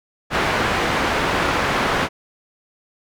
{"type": "low-pass noise", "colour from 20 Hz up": "white", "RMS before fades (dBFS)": -20, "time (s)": [0.3, 2.09], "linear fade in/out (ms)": 50, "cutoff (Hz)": 1700, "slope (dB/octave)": 12, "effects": []}